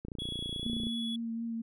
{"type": "click train", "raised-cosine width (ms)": 3, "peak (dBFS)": -27, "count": 25, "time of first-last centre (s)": [0.05, 0.869], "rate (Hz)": 29.3}
{"type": "tone with pitch glide", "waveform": "triangle", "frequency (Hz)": [3360, 3387], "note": ["G#7", "G#7"], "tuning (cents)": [19, 33], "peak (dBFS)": -35, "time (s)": [0.19, 1.16], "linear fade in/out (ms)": 5, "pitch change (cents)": 14, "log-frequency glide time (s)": [0.55, 0.65]}
{"type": "tone with vibrato", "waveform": "sine", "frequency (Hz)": 229.7, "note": "A#3", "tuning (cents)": -25, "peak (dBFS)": -33, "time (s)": [0.65, 1.62], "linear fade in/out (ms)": 10, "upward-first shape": "triangle", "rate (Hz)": 4.1, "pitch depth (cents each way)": 20}
{"effects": []}